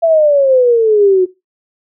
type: exponential sweep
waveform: sine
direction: down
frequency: 674 to 361.7 Hz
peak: -6 dBFS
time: 0.02-1.26 s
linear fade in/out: 20 ms
effects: noise-tail reverb RT60 0.2 s tail -17 dB re dry